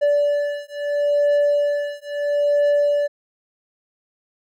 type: beating tone pair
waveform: triangle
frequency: 580 / 580.75 Hz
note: D5 / D5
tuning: -22 / -20 cents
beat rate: 0.75 Hz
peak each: -18 dBFS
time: 0.01-3.08 s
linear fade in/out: 20 ms
effects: none